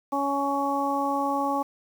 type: harmonic tone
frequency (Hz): 279.5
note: C#4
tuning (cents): +14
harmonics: 1 / 2 / 3 / 4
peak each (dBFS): -29 / -31 / -27 / -29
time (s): 0.12-1.63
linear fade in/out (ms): 10
effects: 8-bit